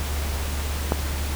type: click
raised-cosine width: 1 ms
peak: -6 dBFS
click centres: 0.921 s
effects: added 72 Hz sine -25 dBFS peak until 1.35 s + pink hiss -32 dBFS RMS until 1.35 s